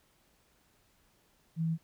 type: tone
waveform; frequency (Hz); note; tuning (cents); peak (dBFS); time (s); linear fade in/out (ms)
sine; 163; E3; -19; -28; 1.56-1.78; 50
effects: pink hiss -69 dBFS RMS until 1.83 s